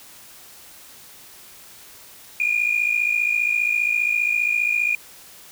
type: tone pair together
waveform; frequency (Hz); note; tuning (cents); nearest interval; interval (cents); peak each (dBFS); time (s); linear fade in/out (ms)
sine; 2404 / 2459; D7 / D#7; +40 / -21; unison; 39; -20; 2.4-4.95; 2
effects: tanh soft clip ceiling -12 dBFS + white hiss -45 dBFS RMS until 5.51 s